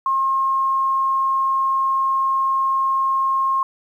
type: tone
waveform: sine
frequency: 1072 Hz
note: C6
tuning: 42 cents sharp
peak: -16 dBFS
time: 0.06-3.63 s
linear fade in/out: 2 ms
effects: 9-bit